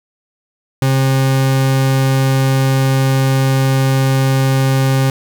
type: tone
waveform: 40% pulse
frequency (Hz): 133.8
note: C3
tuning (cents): +39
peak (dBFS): -10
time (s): 0.82-5.1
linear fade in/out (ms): 2
effects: 7-bit